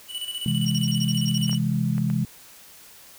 square tone with tremolo, 2960 Hz, F#7, in tune, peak -28 dBFS, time 0.08-1.59 s, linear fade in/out 50 ms, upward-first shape square, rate 15 Hz, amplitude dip 60%
sine chord, C augmented, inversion none, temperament equal, 130.81 / 164.81 / 207.7 Hz, C3 / E3 / G#3, 0 / 0 / 0 cents, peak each -25 dBFS, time 0.46-2.25 s, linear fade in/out 2 ms
sine tone bursts, 5588 Hz, F8, in tune, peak -29 dBFS, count 11, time 0.66-1.55 s, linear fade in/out 5 ms, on 40 ms, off 45 ms
clicks, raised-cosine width 0.5 ms, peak -24 dBFS, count 4, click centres 1.495 / 1.53 / 1.981 / 2.101 s
effects white hiss -48 dBFS RMS until 3.18 s

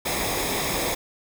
pink noise with comb filter, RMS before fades -26 dBFS, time 0.05-0.95 s, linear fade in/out 10 ms, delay 0.68 ms, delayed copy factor -0.6, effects none

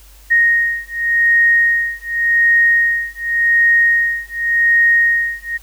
sine beating tone pair, 1864.7 / 1865.58 Hz, A#6 / A#6, 0 / +1 cents, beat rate 0.88 Hz, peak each -14 dBFS, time 0.3-5.58 s, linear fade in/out 20 ms, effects added 50 Hz sine -41 dBFS peak until 5.62 s + white hiss -47 dBFS RMS until 5.62 s

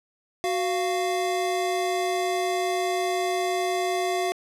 square tone pair together, 370 / 695.6 Hz, F#4 / F5, 0 / -7 cents, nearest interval major seventh, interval 1093 cents, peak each -27 dBFS, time 0.44-4.32 s, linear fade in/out 0 ms, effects low-pass 11000 Hz 12 dB/octave

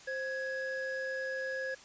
triangle tone pair together, 525.7 / 1669 Hz, C5 / G#6, +8 / +8 cents, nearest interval octave + minor sixth, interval 2000 cents, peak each -35 / -35 dBFS, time 0.07-1.75 s, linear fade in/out 10 ms, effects white hiss -54 dBFS RMS until 1.84 s + resampled to 16000 Hz

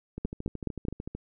two click trains, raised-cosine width 3 ms, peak -16 / -23 dBFS, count 4 / 14, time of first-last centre 0.25-0.884 / 0.18-1.15 s, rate 4.73 / 13.4 Hz, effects none

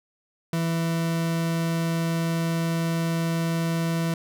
40% pulse tone, 165.6 Hz, E3, 8 cents sharp, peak -22 dBFS, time 0.53-4.14 s, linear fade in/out 2 ms, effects none

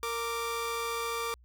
sawtooth tone pair together, 463 / 1174.7 Hz, A#4 / D6, -12 / 0 cents, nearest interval octave + major third, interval 1612 cents, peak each -31 / -30 dBFS, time 0.03-1.34 s, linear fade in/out 0 ms, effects added 60 Hz sine -55 dBFS peak until 1.44 s

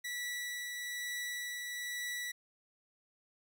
sawtooth tone with tremolo, 1952 Hz, B6, 21 cents flat, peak -33 dBFS, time 0.04-2.32 s, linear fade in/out 10 ms, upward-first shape triangle, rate 1.1 Hz, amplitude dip 30%, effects none

